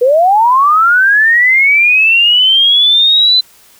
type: linear sweep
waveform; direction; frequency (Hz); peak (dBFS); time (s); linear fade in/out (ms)
sine; up; 470.4 to 4055; -5; 0.01-3.41; 10
effects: white hiss -44 dBFS RMS until 3.79 s